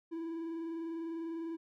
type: tone with vibrato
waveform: triangle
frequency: 329.6 Hz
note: E4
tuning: in tune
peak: -35 dBFS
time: 0.11-1.57 s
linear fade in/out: 20 ms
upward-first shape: triangle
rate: 20 Hz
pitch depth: 48 cents each way
effects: none